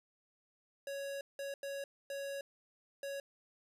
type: tone bursts at uneven times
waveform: square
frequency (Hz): 556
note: C#5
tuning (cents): +5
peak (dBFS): -40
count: 5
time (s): 0.87-1.21 / 1.39-1.54 / 1.63-1.84 / 2.1-2.41 / 3.03-3.2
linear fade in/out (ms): 2
effects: resampled to 32000 Hz